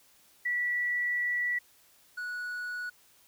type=tone pair in turn; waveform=sine / triangle; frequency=1951 / 1467.5 Hz; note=B6 / F#6; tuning=-22 / -15 cents; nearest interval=perfect fourth; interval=493 cents; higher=first; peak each=-27 / -32 dBFS; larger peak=first; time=0.45-1.59 / 2.17-2.9 s; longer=first; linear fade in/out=10 ms; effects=white hiss -62 dBFS RMS until 3.27 s